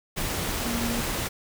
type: tone in noise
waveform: sine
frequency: 234.4 Hz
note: A#3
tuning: 10 cents sharp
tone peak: -29 dBFS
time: 0.64-1.01 s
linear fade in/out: 20 ms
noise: pink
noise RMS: -29 dBFS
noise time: 0.16-1.29 s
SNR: -3 dB
effects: none